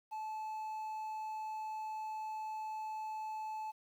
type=tone; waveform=triangle; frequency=868 Hz; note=A5; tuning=24 cents flat; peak=-37 dBFS; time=0.11-3.72 s; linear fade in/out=20 ms; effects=11-bit